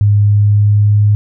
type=tone with pitch glide; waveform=sine; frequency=103 to 104.08 Hz; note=G#2 to G#2; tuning=-14 to +4 cents; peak=-6 dBFS; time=0.01-1.15 s; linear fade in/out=0 ms; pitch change=+18 cents; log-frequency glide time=0.17-1.01 s; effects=none